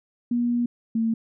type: tone pair in turn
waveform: sine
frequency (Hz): 240 / 225.9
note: B3 / A3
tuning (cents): -49 / +46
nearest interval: minor second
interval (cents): 105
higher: first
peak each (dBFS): -20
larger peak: neither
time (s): 0.31-0.66 / 0.95-1.14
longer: first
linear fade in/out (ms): 5
effects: none